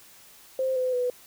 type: tone with pitch steps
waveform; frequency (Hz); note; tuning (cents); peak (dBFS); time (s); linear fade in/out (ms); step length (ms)
sine; 523.3 / 509 / 495.1; C5 / C5 / B4; 0 / -48 / +4; -23; 0.59-1.1; 2; 170
effects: white hiss -52 dBFS RMS until 1.26 s